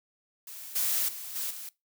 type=noise with level steps; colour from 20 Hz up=blue; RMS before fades=-43 / -28 / -40 / -33 / -41 dBFS; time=0.47-1.69 s; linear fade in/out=2 ms; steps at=0.75 / 1.08 / 1.35 / 1.5 s; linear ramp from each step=10 ms; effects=noise-tail reverb RT60 0.2 s tail -21 dB re dry